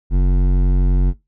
triangle tone with hard clipping, 45.96 Hz, F#1, 11 cents flat, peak -13 dBFS, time 0.1-1.14 s, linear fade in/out 50 ms, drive 16 dB, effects noise-tail reverb RT60 0.2 s tail -20 dB re dry

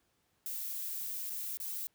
violet noise with dropouts, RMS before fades -39 dBFS, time 0.46-1.87 s, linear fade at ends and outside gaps 0 ms, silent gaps 1.297-1.302 / 1.571-1.601 s, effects pink hiss -75 dBFS RMS until 1.94 s + high-pass 60 Hz 12 dB/octave

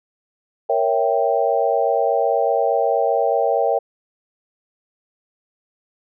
sine chord, A# diminished seventh, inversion none, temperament equal, 466.2 / 554.4 / 659.3 / 784 Hz, A#4 / C#5 / E5 / G5, 0 / 0 / 0 / 0 cents, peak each -21 dBFS, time 0.69-3.79 s, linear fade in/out 10 ms, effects none

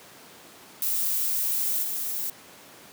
violet noise with level steps, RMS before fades -26 / -30 dBFS, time 0.82-2.3 s, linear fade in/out 2 ms, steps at 1.82 s, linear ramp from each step 20 ms, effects pink hiss -48 dBFS RMS until 2.92 s + high-pass 200 Hz 12 dB/octave

